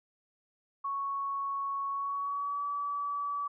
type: tone with pitch glide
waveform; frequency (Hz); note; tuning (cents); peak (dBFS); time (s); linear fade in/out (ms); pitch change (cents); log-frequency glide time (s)
sine; 1108.7 to 1147.8; C#6 to D6; 0 to -40; -31; 0.84-3.48; 10; +60; 1.9-2.65
effects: none